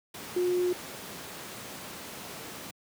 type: tone in noise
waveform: sine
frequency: 358.7 Hz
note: F4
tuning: 46 cents sharp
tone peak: -24 dBFS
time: 0.36-0.73 s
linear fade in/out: 5 ms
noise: pink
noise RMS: -41 dBFS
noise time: 0.14-2.71 s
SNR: +14 dB
effects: high-pass 150 Hz 12 dB/octave